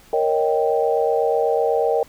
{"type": "chord", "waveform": "sine", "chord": "Eb dominant seventh", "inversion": "second", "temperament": "equal", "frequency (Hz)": [466.2, 554.4, 622.3, 784], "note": ["Bb4", "Db5", "Eb5", "G5"], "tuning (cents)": [0, 0, 0, 0], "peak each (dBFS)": [-19, -24, -23, -23], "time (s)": [0.13, 2.03], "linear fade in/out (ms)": 2, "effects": ["pink hiss -50 dBFS RMS until 2.08 s"]}